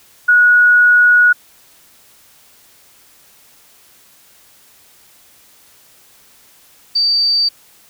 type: tone pair in turn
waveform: sine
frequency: 1458 / 4629 Hz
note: F#6 / D8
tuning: -26 / -26 cents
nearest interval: octave + minor sixth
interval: 2000 cents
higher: second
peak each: -6 / -11 dBFS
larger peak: first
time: 0.28-1.33 / 6.95-7.49 s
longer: first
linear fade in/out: 10 ms
effects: white hiss -48 dBFS RMS until 7.89 s